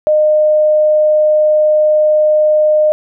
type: tone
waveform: sine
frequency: 611 Hz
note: D#5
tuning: 32 cents flat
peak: -7 dBFS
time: 0.07-2.92 s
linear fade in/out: 0 ms
effects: none